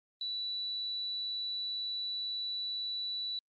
sine tone, 3951 Hz, B7, in tune, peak -34 dBFS, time 0.21-3.39 s, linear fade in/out 2 ms, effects Opus 32 kbps

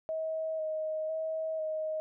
sine tone with vibrato, 632 Hz, D#5, 27 cents sharp, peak -31 dBFS, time 0.09-2 s, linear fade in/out 0 ms, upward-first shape square, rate 1 Hz, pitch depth 16 cents each way, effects none

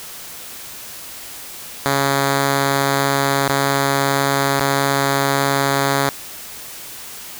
5% pulse tone with dropouts, 138.59 Hz, C#3, in tune, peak -4 dBFS, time 1.86-6.09 s, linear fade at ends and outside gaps 0 ms, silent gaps 3.479-3.492 / 4.595-4.609 s, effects white hiss -34 dBFS RMS until 7.39 s

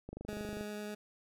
click train, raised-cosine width 2 ms, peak -30 dBFS, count 14, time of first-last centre 0.09-0.61 s, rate 25 Hz
20% pulse tone with vibrato, 209.2 Hz, G#3, 13 cents sharp, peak -35 dBFS, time 0.28-0.95 s, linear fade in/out 10 ms, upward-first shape triangle, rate 10 Hz, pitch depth 8 cents each way
effects none

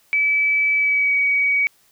sine tone with pitch glide, 2300 to 2262 Hz, D7 to C#7, -37 to +34 cents, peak -15 dBFS, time 0.13-1.67 s, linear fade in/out 0 ms, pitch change -29 cents, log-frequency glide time 0.75-1.15 s, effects white hiss -58 dBFS RMS until 1.91 s

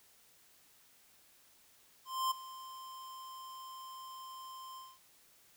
square tone with ADSR envelope, 1045 Hz, C6, 2 cents flat, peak -30 dBFS, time 2.05-4.99 s, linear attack 260 ms, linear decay 12 ms, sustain -17 dB, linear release 220 ms, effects white hiss -65 dBFS RMS until 5.56 s

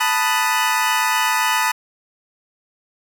25% pulse chord, B dominant seventh, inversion third, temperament equal, 880 / 987.8 / 1244.5 / 1480 Hz, A5 / B5 / D#6 / F#6, 0 / 0 / 0 / 0 cents, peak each -17 / -17 / -19 / -23 dBFS, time 0-1.72 s, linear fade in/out 10 ms, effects none

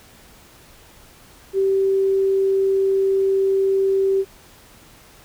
sine tone, 387.7 Hz, G4, 19 cents flat, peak -15 dBFS, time 1.53-4.25 s, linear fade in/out 50 ms, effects pink hiss -48 dBFS RMS until 5.24 s

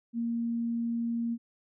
sine tone, 233.1 Hz, A#3, in tune, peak -28 dBFS, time 0.13-1.38 s, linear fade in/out 50 ms, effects none

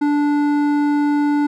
triangle tone with hard clipping, 292.1 Hz, D4, 9 cents flat, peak -16 dBFS, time 0.01-1.47 s, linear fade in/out 10 ms, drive 14 dB, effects none

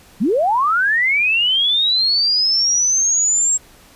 sine linear sweep, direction up, 165.8 to 7600 Hz, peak -13 dBFS, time 0.2-3.58 s, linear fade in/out 20 ms, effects pink hiss -47 dBFS RMS until 3.95 s + resampled to 32000 Hz

